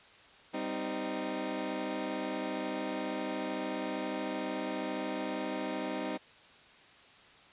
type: chord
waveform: 20% pulse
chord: C minor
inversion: second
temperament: equal with one note detuned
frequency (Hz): 196 / 258.2 / 311.1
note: G3 / C4 / Eb4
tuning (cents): 0 / -23 / 0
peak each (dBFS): -36 / -33 / -32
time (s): 0.53-6.18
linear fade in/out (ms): 20
effects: white hiss -57 dBFS RMS until 7.52 s + resampled to 8000 Hz